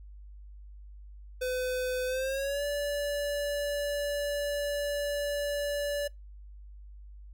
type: tone with pitch glide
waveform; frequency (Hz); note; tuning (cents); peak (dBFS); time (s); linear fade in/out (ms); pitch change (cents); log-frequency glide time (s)
square; 506 to 577.9; B4 to D5; +42 to -28; -30; 1.41-6.08; 10; +230; 2.06-2.64
effects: noise-tail reverb RT60 0.2 s tail -24 dB re dry + added 50 Hz sine -45 dBFS peak until 7.33 s

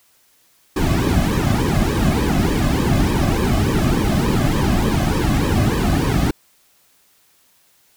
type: noise with flanger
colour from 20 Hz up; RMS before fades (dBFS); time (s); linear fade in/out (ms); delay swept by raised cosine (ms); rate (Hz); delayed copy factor
brown; -17; 0.76-6.31; 5; 1.4 to 2.2; 3.4; -1
effects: white hiss -57 dBFS RMS until 7.96 s

